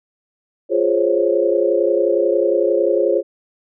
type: chord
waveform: sine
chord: Db major seventh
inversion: first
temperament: equal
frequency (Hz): 349.2 / 415.3 / 523.3 / 554.4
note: F4 / Ab4 / C5 / Db5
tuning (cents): 0 / 0 / 0 / 0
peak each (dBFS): -19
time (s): 0.69-3.23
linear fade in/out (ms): 50
effects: none